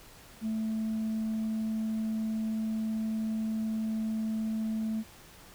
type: tone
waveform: sine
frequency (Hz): 220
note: A3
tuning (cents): 0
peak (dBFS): -27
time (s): 0.41-5.04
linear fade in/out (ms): 50
effects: tanh soft clip ceiling -27 dBFS + pink hiss -53 dBFS RMS until 5.54 s